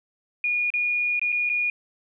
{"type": "tone with dropouts", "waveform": "sine", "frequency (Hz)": 2441, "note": "D#7", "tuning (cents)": -34, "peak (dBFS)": -21, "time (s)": [0.44, 1.7], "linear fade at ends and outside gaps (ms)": 2, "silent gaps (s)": [[0.703, 0.738], [1.195, 1.215], [1.321, 1.325], [1.493, 1.498]], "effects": []}